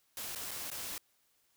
white noise with dropouts, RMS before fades -41 dBFS, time 0.17-0.98 s, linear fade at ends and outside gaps 1 ms, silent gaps 0.35-0.358 / 0.509-0.513 / 0.702-0.715 s, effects white hiss -73 dBFS RMS until 1.56 s

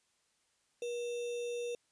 sine tone with sample-and-hold, 478.8 Hz, A#4, 46 cents sharp, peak -35 dBFS, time 0.82-1.75 s, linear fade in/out 2 ms, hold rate 3150 Hz, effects white hiss -75 dBFS RMS until 1.91 s + resampled to 22050 Hz

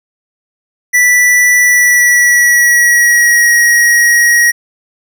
square tone with pitch glide, 1968 to 1895.5 Hz, B6 to A#6, -7 to +28 cents, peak -6 dBFS, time 0.93-4.52 s, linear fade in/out 20 ms, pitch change -65 cents, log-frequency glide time 1.57-3.51 s, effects none

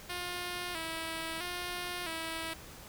5% pulse tone with vibrato, 340 Hz, F4, 46 cents flat, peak -25 dBFS, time 0.09-2.54 s, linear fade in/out 10 ms, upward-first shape square, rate 0.76 Hz, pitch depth 76 cents each way, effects pink hiss -50 dBFS RMS until 2.88 s

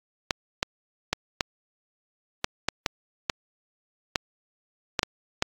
clicks, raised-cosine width 0.2 ms, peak -5 dBFS, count 12, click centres 0.308 / 0.629 / 1.13 / 1.408 / 2.444 / 2.686 / 2.862 / 3.298 / 4.158 / 4.992 / 5.031 / 5.424 s, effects AAC 48 kbps

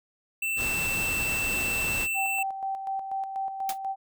square tone, 2673 Hz, E7, 23 cents sharp, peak -27 dBFS, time 0.42-2.43 s, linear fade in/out 5 ms
pink noise, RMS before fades -34 dBFS, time 0.56-2.08 s, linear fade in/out 50 ms
sine tone with tremolo, 776 Hz, G5, 18 cents flat, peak -27 dBFS, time 2.14-3.96 s, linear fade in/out 50 ms, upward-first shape square, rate 4.1 Hz, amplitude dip 50%
white noise with exponential decay, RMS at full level -28 dBFS, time 3.69-3.78 s, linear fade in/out 2 ms, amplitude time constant 19 ms
effects none

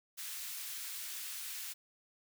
white high-pass noise, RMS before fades -43 dBFS, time 0.17-1.74 s, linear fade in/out 20 ms, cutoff 1700 Hz, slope 12 dB/octave, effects none

